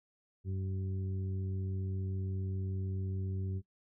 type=harmonic tone; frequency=95.1 Hz; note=F#2; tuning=48 cents sharp; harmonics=1 / 2 / 3 / 4; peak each=-34 / -44 / -52 / -48 dBFS; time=0.44-3.62 s; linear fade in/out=50 ms; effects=noise-tail reverb RT60 0.1 s tail -18 dB re dry

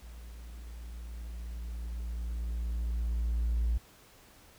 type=tone with level ramp; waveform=triangle; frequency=57.8 Hz; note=A#1; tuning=14 cents flat; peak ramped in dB=-43 to -22 dBFS; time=0.02-3.78 s; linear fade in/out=10 ms; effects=tanh soft clip ceiling -22 dBFS + pink hiss -58 dBFS RMS until 4.58 s

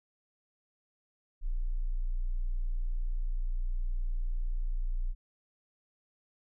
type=tone; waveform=sine; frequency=29.65 Hz; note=A#0; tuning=30 cents sharp; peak=-28 dBFS; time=1.41-5.15 s; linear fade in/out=50 ms; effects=none

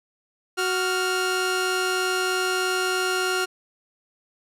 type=tone pair together; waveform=sawtooth; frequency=370.8 / 1400 Hz; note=F#4 / F6; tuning=+4 / +4 cents; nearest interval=octave + major seventh; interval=2300 cents; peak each=-21 dBFS; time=0.57-3.46 s; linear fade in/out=20 ms; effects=low-pass 12000 Hz 12 dB/octave

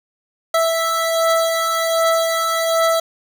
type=beating tone pair; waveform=25% pulse; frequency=657 / 658.3 Hz; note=E5 / E5; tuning=-6 / -3 cents; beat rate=1.3 Hz; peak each=-18 / -13 dBFS; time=0.54-3 s; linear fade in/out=5 ms; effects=none

